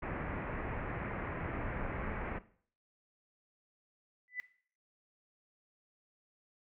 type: low-pass noise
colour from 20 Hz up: pink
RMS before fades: -39 dBFS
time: 0.02-2.39 s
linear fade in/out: 10 ms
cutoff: 2300 Hz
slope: 48 dB/octave
type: tone with exponential growth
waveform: sine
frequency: 1993 Hz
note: B6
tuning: 15 cents sharp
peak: -32 dBFS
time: 4.28-4.4 s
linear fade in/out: 0 ms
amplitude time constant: 25 ms
effects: noise-tail reverb RT60 0.5 s tail -17 dB re dry